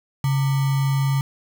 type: tone with sample-and-hold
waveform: sine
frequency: 137.2 Hz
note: C#3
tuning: 17 cents flat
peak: -17 dBFS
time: 0.24-1.21 s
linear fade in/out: 2 ms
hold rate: 1050 Hz
effects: none